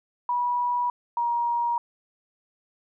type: tone pair in turn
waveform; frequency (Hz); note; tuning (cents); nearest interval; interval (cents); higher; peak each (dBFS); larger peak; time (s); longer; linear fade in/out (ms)
sine; 973 / 947.5; B5 / A#5; -26 / +28; unison; 46; first; -22; neither; 0.29-0.9 / 1.17-1.78; neither; 2
effects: none